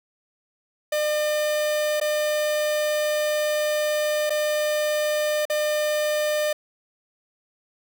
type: tone with dropouts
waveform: 45% pulse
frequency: 603 Hz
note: D5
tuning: 46 cents sharp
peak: -21 dBFS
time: 0.92-6.53 s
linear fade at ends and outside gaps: 5 ms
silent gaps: 2.001-2.012 / 4.297-4.303 / 5.454-5.498 s
effects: none